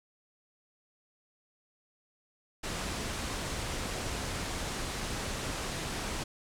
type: low-pass noise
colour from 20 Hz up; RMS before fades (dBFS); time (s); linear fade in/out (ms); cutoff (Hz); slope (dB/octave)
pink; -36; 2.63-6.24; 10; 9600; 24
effects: none